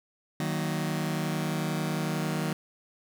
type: chord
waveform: sawtooth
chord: D# minor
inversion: none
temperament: just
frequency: 155.56 / 186.68 / 233.3 Hz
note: D#3 / F#3 / A#3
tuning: 0 / +16 / +2 cents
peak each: -26 / -29 / -31 dBFS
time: 0.4-2.53 s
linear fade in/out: 2 ms
effects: none

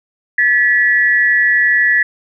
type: tone pair together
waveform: sine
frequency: 1729.2 / 1941 Hz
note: A6 / B6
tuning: -31 / -31 cents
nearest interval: major second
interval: 200 cents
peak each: -12 dBFS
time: 0.38-2.03 s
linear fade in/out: 5 ms
effects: none

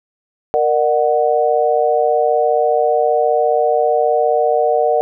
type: chord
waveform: sine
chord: Bb augmented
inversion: none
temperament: equal with one note detuned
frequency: 466.2 / 601.1 / 740 Hz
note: Bb4 / D5 / F#5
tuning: 0 / +40 / 0 cents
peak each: -16 dBFS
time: 0.54-5.01 s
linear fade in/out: 0 ms
effects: none

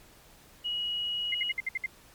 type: tone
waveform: sine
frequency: 2905 Hz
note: F#7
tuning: 32 cents flat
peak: -29 dBFS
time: 0.64-1.53 s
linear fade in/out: 20 ms
type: tone bursts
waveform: sine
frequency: 2093 Hz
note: C7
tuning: in tune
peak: -27 dBFS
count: 7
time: 1.32-1.862 s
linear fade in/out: 5 ms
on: 26 ms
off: 60 ms
effects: pink hiss -56 dBFS RMS until 2.14 s + MP3 96 kbps

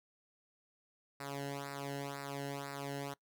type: tone with flanger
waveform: sawtooth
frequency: 140.2 Hz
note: C#3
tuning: 20 cents sharp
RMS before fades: -42 dBFS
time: 1.2-3.14 s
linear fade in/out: 5 ms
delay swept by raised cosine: 0.31 to 0.86 ms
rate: 2 Hz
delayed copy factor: -0.85
effects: noise-tail reverb RT60 0.1 s tail -22 dB re dry

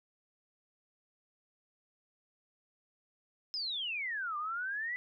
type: exponential two-way sweep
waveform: sine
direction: down then up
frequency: 5210 to 1176 to 2014 Hz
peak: -34 dBFS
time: 3.54-4.96 s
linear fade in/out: 0 ms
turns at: 4.37 s
effects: none

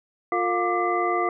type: tone cluster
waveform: sine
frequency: 353.5 / 453.8 / 708 / 1180 / 2030 Hz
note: F4 / A#4 / F5 / D6 / B6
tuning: +21 / -47 / +23 / +8 / +47 cents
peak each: -26 / -31 / -26 / -25 / -32 dBFS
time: 0.32-1.29 s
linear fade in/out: 2 ms
effects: none

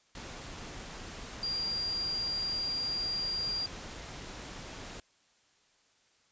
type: tone in noise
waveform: sine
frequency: 4774 Hz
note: D8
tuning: 28 cents sharp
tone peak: -31 dBFS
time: 1.43-3.66 s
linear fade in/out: 2 ms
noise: pink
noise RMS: -44 dBFS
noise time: 0.15-5 s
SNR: +10 dB
effects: white hiss -68 dBFS RMS until 6.31 s + resampled to 16000 Hz

